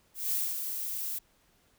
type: noise with ADSR envelope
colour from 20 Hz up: violet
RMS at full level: -29 dBFS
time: 0.14-1.19 s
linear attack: 180 ms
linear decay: 250 ms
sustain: -6 dB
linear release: 11 ms
effects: pink hiss -67 dBFS RMS until 1.78 s